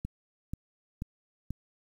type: click train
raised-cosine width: 5 ms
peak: -22 dBFS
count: 4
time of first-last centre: 0.05-1.506 s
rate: 2.06 Hz
effects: 9-bit